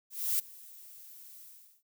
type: noise with ADSR envelope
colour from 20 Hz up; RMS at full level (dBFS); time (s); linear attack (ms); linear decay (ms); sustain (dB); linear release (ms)
violet; -28; 0.1-1.83; 290; 12; -23; 400
effects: noise-tail reverb RT60 0.1 s tail -26 dB re dry